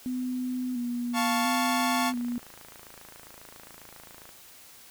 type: tone with vibrato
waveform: sine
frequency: 246.9 Hz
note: B3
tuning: in tune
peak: -28 dBFS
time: 0.06-2.38 s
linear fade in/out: 0 ms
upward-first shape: square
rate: 0.72 Hz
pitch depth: 38 cents each way
type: chord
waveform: sawtooth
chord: F augmented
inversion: none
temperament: equal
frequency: 698.5 / 880 / 1108.7 Hz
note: F5 / A5 / C#6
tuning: 0 / 0 / 0 cents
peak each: -26 dBFS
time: 1.13-2.13 s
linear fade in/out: 50 ms
type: click train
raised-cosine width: 0.5 ms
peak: -32 dBFS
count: 72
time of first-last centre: 1.7-4.291 s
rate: 27.4 Hz
effects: white hiss -51 dBFS RMS until 4.9 s